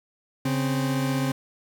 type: tone pair together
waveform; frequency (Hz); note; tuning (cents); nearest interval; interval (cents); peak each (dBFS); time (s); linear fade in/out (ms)
40% pulse; 138.59 / 261.6; C#3 / C4; 0 / 0; major seventh; 1100; -25; 0.45-1.32; 5
effects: none